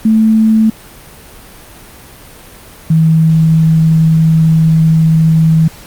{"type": "tone pair in turn", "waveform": "sine", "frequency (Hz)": [220, 160.5], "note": ["A3", "E3"], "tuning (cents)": [0, -46], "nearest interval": "perfect fourth", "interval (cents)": 546, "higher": "first", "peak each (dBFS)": -5, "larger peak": "neither", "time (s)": [[0.05, 0.7], [2.9, 5.68]], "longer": "second", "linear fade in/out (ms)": 5, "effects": ["pink hiss -35 dBFS RMS until 5.86 s", "Opus 32 kbps"]}